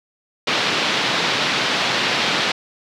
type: band-pass noise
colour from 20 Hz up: white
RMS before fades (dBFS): -20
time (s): 0.47-2.52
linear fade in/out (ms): 5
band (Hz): 130 to 4200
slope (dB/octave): 24
effects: none